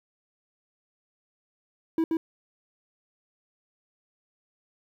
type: tone with echo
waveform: triangle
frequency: 325.3 Hz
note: E4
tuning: 23 cents flat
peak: -19 dBFS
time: 1.98-2.04 s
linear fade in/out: 2 ms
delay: 130 ms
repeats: 1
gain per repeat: -2 dB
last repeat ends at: 2.17 s
effects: 10-bit